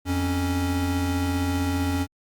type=tone pair together; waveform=square; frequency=87.31 / 277.2 Hz; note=F2 / C#4; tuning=0 / 0 cents; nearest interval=octave + minor sixth; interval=2000 cents; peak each=-26 dBFS; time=0.05-2.07 s; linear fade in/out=50 ms; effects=Opus 48 kbps